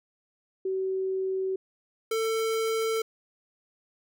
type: tone pair in turn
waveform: sine / square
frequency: 379.8 / 446.5 Hz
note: F#4 / A4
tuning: +45 / +25 cents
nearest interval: minor third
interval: 280 cents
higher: second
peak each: -26 dBFS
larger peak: neither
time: 0.65-1.56 / 2.11-3.02 s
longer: neither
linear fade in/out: 5 ms
effects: none